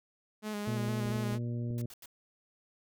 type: tone with vibrato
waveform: sawtooth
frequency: 210 Hz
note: G#3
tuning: 19 cents sharp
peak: -31 dBFS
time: 0.42-1.39 s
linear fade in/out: 50 ms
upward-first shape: square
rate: 4.3 Hz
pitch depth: 29 cents each way
type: harmonic tone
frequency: 119.1 Hz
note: A#2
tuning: 38 cents sharp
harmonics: 1 / 2 / 3 / 4 / 5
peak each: -33 / -39 / -46 / -51 / -52 dBFS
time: 0.67-1.86 s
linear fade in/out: 5 ms
type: clicks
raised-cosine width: 3 ms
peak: -33 dBFS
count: 6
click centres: 0.883 / 1.061 / 1.102 / 1.159 / 1.327 / 1.707 s
type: noise bursts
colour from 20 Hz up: white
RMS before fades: -50 dBFS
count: 3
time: 1.78-2.058 s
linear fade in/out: 0 ms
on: 36 ms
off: 85 ms
effects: none